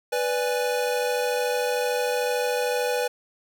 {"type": "chord", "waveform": "square", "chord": "G# diminished", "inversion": "first", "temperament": "equal", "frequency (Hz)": [493.9, 587.3, 830.6], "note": ["B4", "D5", "G#5"], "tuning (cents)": [0, 0, 0], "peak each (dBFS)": [-25, -31, -31], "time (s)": [0.12, 3.08], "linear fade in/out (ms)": 10, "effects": []}